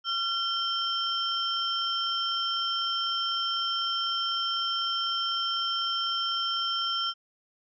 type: tone cluster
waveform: sine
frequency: 1370 / 3134 / 5340 Hz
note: F6 / G7 / E8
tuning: -34 / -1 / +22 cents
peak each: -31 / -29 / -34 dBFS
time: 0.04-7.14 s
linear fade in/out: 50 ms
effects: none